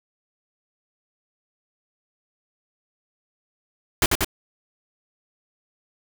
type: noise with echo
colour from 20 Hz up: pink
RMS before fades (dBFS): -18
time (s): 4.02-4.06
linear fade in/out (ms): 2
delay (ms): 93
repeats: 2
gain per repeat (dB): -2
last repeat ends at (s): 4.246
effects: none